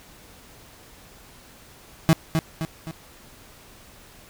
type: tone with echo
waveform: 35% pulse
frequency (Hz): 161.4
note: E3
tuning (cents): -36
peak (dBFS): -11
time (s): 2.09-2.13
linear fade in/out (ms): 0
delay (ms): 260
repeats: 3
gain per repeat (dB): -6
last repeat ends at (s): 2.91
effects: pink hiss -49 dBFS RMS until 4.29 s